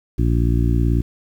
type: harmonic tone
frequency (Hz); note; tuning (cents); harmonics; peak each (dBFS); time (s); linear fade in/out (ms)
58.27; A#1; 0; 1 / 2 / 3 / 4 / 5 / 6; -17 / -19 / -26 / -27 / -25 / -29; 0.18-1.02; 10
effects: 8-bit